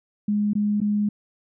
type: tone with dropouts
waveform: sine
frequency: 207.7 Hz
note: G#3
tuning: in tune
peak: -19 dBFS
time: 0.28-1.09 s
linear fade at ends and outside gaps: 5 ms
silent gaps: 0.534-0.552 / 0.804-0.814 s
effects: none